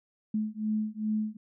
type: beating tone pair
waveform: sine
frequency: 213.8 / 216.3 Hz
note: A3 / A3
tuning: -49 / -29 cents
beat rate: 2.5 Hz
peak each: -31 dBFS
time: 0.34-1.37 s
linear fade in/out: 5 ms
effects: none